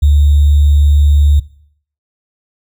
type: tone with sample-and-hold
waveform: sine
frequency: 72.8 Hz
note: D2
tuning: 15 cents flat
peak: -5 dBFS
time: 0.02-1.4 s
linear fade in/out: 10 ms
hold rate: 3675 Hz
effects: noise-tail reverb RT60 0.6 s tail -19 dB re dry